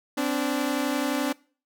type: tone pair together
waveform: sawtooth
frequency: 258.4 / 290 Hz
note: C4 / D4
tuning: -21 / -22 cents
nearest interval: major second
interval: 199 cents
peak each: -24 / -22 dBFS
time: 0.17-1.33 s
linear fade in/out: 10 ms
effects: noise-tail reverb RT60 0.4 s tail -22 dB re dry